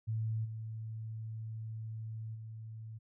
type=tone with level steps; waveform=sine; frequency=110.8 Hz; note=A2; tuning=13 cents sharp; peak=-32 / -39 / -43 dBFS; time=0.07-2.99 s; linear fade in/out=20 ms; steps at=0.44 / 2.34 s; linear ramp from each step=20 ms; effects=none